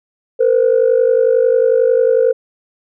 sine tone pair together, 459.9 / 511 Hz, A#4 / C5, -23 / -41 cents, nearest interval major second, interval 182 cents, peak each -11 dBFS, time 0.39-2.33 s, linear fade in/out 20 ms, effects tanh soft clip ceiling -4 dBFS

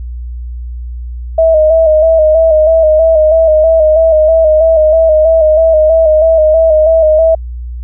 sine tone with vibrato, 635 Hz, D#5, 35 cents sharp, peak -4 dBFS, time 1.38-7.35 s, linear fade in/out 5 ms, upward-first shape square, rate 3.1 Hz, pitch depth 42 cents each way, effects added 60 Hz sine -19 dBFS peak until 7.83 s

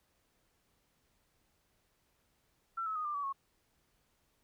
sine tone with pitch steps, 1347 / 1292.9 / 1240.9 / 1191.1 / 1143.2 / 1097.3 Hz, E6 / E6 / D#6 / D6 / D6 / C#6, +37 / -34 / -5 / +24 / -47 / -18 cents, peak -34 dBFS, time 2.77-3.328 s, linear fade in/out 10 ms, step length 93 ms, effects pink hiss -75 dBFS RMS until 4.43 s

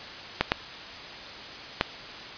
clicks, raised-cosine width 0.3 ms, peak -4 dBFS, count 3, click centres 0.41 / 0.519 / 1.811 s, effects white hiss -40 dBFS RMS until 2.37 s + resampled to 11025 Hz

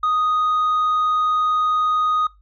sine tone with tanh clipping, 1244.5 Hz, D#6, in tune, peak -17 dBFS, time 0.03-2.27 s, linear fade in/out 5 ms, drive 2 dB, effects noise-tail reverb RT60 0.2 s tail -20 dB re dry + added 50 Hz sine -50 dBFS peak until 2.41 s

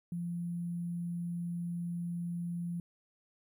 sine tone with sample-and-hold, 172.6 Hz, F3, 20 cents flat, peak -34 dBFS, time 0.12-2.8 s, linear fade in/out 2 ms, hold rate 11025 Hz, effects none

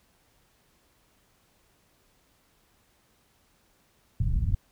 pink low-pass noise, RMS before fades -25 dBFS, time 4.2-4.55 s, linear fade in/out 5 ms, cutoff 140 Hz, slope 24 dB/octave, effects pink hiss -66 dBFS RMS until 4.71 s

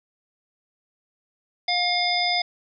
harmonic tone, 712 Hz, F5, 33 cents sharp, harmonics 1 / 3 / 5 / 7, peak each -25 / -26 / -27 / -25 dBFS, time 1.68-2.42 s, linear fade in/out 5 ms, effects none

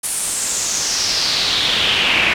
brown noise with band-pass filter sweep, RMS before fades -18 dBFS, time 0.03-2.34 s, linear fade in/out 10 ms, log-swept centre 10000 to 2400 Hz, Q 4, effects none

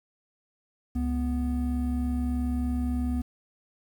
triangle tone pair together, 69.3 / 246.3 Hz, C#2 / B3, 0 / -5 cents, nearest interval octave + minor seventh, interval 2195 cents, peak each -26 dBFS, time 0.95-3.22 s, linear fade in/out 10 ms, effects 9-bit

